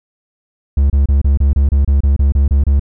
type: tone bursts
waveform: triangle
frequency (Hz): 69.6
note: C#2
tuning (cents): +8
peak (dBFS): -6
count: 13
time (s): 0.77-2.796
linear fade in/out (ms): 5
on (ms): 130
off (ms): 28
effects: none